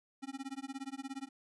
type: tone with tremolo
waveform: square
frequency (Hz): 270.5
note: C#4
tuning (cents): -42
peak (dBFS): -38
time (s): 0.22-1.29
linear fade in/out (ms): 20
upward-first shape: sine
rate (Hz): 17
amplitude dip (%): 100
effects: resampled to 24000 Hz + 13-bit